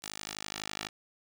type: tone with band-pass filter sweep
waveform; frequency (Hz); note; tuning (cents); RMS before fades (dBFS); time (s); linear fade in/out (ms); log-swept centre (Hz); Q
10% pulse; 51.9; G#1; 0; -41; 0.02-0.89; 20; 7600 to 3700; 0.72
effects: none